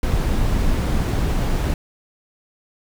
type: noise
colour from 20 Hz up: brown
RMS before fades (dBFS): -19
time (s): 0.03-1.74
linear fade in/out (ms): 2
effects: none